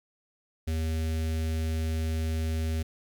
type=tone with notch filter; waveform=square; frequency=80 Hz; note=D#2; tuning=49 cents sharp; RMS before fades=-29 dBFS; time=0.67-2.83 s; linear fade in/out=10 ms; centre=1000 Hz; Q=0.78; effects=11-bit